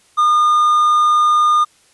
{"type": "tone", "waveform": "triangle", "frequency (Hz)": 1216, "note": "D#6", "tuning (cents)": -40, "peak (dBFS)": -8, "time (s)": [0.17, 1.65], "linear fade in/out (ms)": 20, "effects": ["white hiss -53 dBFS RMS until 1.93 s", "resampled to 24000 Hz"]}